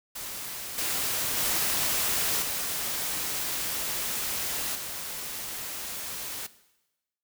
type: noise with level steps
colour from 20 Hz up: white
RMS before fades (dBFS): -37 / -29 / -27 / -31 / -36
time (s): 0.15-6.47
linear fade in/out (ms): 10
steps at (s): 0.78 / 1.37 / 2.42 / 4.75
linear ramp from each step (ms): 2
effects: noise-tail reverb RT60 1.0 s tail -17 dB re dry